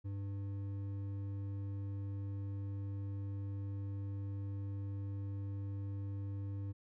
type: tone with hard clipping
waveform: triangle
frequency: 99.3 Hz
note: G2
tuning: 23 cents sharp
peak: -40 dBFS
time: 0.04-6.73 s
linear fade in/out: 20 ms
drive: 11 dB
effects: none